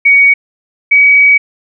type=tone pair in turn; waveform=sine; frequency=2245 / 2268 Hz; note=C#7 / C#7; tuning=+21 / +39 cents; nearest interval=unison; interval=18 cents; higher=second; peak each=-3 dBFS; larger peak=neither; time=0.05-0.34 / 0.91-1.38 s; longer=second; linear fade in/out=10 ms; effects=none